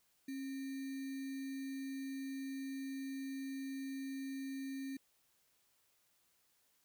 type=tone with sample-and-hold; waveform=sine; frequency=270 Hz; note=C#4; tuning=45 cents flat; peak=-40 dBFS; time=0.28-4.97 s; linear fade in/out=5 ms; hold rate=2100 Hz; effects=white hiss -75 dBFS RMS until 6.84 s